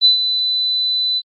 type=tone with ADSR envelope; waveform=sine; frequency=4000 Hz; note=B7; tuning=21 cents sharp; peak=-6 dBFS; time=0.01-1.22 s; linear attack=39 ms; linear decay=120 ms; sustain=-9 dB; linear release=46 ms; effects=Opus 24 kbps